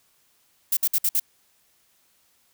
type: noise bursts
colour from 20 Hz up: violet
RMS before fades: -21 dBFS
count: 5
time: 0.72-1.198 s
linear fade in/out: 5 ms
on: 50 ms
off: 57 ms
effects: white hiss -64 dBFS RMS until 2.53 s